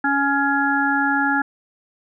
harmonic tone, 279.4 Hz, C#4, 14 cents sharp, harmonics 1 / 3 / 5 / 6, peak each -22 / -22 / -22 / -22 dBFS, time 0.04-1.42 s, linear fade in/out 5 ms, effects none

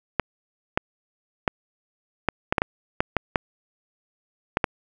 clicks, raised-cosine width 0.5 ms, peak -4 dBFS, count 12, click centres 0.197 / 0.775 / 1.478 / 2.287 / 2.525 / 2.582 / 2.619 / 3.005 / 3.167 / 3.358 / 4.571 / 4.642 s, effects none

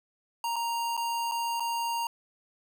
square tone with dropouts, 933 Hz, A#5, 1 cent sharp, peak -29 dBFS, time 0.44-2.07 s, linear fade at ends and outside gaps 2 ms, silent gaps 0.559-0.563 / 0.968-0.975 / 1.314-1.319 / 1.598-1.604 s, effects none

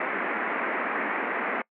white band-pass noise, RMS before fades -29 dBFS, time 0-1.62 s, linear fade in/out 5 ms, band 210 to 2200 Hz, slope 48 dB/octave, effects noise-tail reverb RT60 0.1 s tail -25 dB re dry

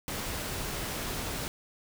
pink noise, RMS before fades -35 dBFS, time 0.08-1.48 s, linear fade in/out 0 ms, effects none

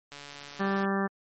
click train, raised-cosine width 0.2 ms, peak -26 dBFS, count 105, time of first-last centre 0.12-0.847 s, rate 143 Hz
harmonic tone, 196 Hz, G3, in tune, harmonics 1 / 2 / 3 / 4 / 5 / 6 / 7 / 8 / 9, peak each -28 / -32 / -38 / -36 / -40 / -35 / -41 / -39 / -37 dBFS, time 0.59-1.08 s, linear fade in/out 20 ms
effects MP3 32 kbps

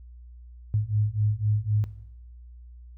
sine beating tone pair, 103.83 / 107.73 Hz, G#2 / A2, 0 / -36 cents, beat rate 3.9 Hz, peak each -27 / -24 dBFS, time 0.74-1.84 s, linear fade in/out 0 ms, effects noise-tail reverb RT60 0.9 s tail -17 dB re dry + added 60 Hz sine -43 dBFS peak until 2.97 s

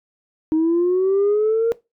sine linear sweep, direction up, 311.1 to 466.2 Hz, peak -13 dBFS, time 0.52-1.72 s, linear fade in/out 0 ms, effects noise-tail reverb RT60 0.2 s tail -19 dB re dry + tanh soft clip ceiling -12 dBFS

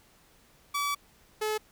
sawtooth tone pair in turn, 1147 / 429.6 Hz, D6 / A4, -41 / -41 cents, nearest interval octave + perfect fourth, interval 1700 cents, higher first, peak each -24 dBFS, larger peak neither, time 0.74-0.95 / 1.41-1.58 s, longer first, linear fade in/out 10 ms, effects pink hiss -61 dBFS RMS until 1.71 s

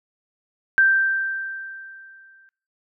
sine tone with exponential decay, 1568 Hz, G6, in tune, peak -11 dBFS, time 0.78-2.49 s, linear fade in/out 0 ms, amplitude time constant 370 ms, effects noise-tail reverb RT60 0.5 s tail -23 dB re dry

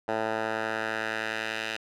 10% pulse tone with band-pass filter sweep, 110.5 Hz, A2, 8 cents sharp, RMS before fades -31 dBFS, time 0.08-1.77 s, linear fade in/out 10 ms, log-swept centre 880 to 2600 Hz, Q 1.4, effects none

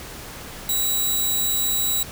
5% pulse tone, 3885 Hz, B7, 29 cents flat, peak -12 dBFS, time 0.69-2.03 s, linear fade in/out 2 ms, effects pink hiss -37 dBFS RMS until 2.11 s

